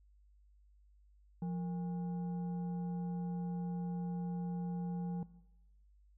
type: tone with frequency modulation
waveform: sine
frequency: 174.61 Hz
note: F3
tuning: in tune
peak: -35 dBFS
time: 1.42-5.23 s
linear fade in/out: 2 ms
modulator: 637 Hz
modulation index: 0.33
effects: noise-tail reverb RT60 0.9 s tail -18 dB re dry + added 50 Hz sine -62 dBFS peak until 6.17 s